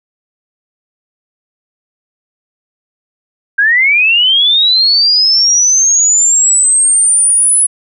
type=linear sweep; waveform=sine; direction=up; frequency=1579 to 10260 Hz; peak=-6 dBFS; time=3.58-7.67 s; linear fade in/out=10 ms; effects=none